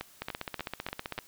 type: two click trains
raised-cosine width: 0.3 ms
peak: -18 / -19 dBFS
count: 16 / 5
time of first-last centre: 0.22-1.188 / 0.01-1.18 s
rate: 15.5 / 3.42 Hz
effects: white hiss -57 dBFS RMS until 1.27 s